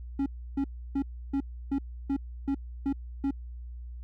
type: tone bursts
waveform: triangle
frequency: 275.6 Hz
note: C#4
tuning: 10 cents flat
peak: -23 dBFS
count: 9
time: 0.19-3.309 s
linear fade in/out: 5 ms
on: 71 ms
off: 310 ms
effects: added 60 Hz sine -38 dBFS peak until 4.03 s